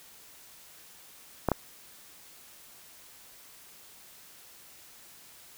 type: clicks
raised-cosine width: 1 ms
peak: -10 dBFS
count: 2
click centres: 1.487 / 1.517 s
effects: white hiss -53 dBFS RMS until 5.57 s